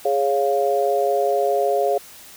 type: chord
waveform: sine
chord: Db major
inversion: second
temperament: equal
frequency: 415.3 / 554.4 / 698.5 Hz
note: Ab4 / Db5 / F5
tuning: 0 / 0 / 0 cents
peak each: -21 dBFS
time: 0.05-1.98 s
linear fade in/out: 5 ms
effects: white hiss -43 dBFS RMS until 2.36 s